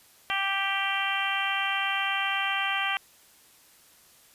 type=harmonic tone; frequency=392 Hz; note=G4; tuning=in tune; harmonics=2 / 3 / 4 / 5 / 6 / 7 / 8; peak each=-33 / -33 / -33 / -33 / -33 / -33 / -33 dBFS; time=0.3-2.97 s; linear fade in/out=0 ms; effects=white hiss -57 dBFS RMS until 4.34 s + resampled to 32000 Hz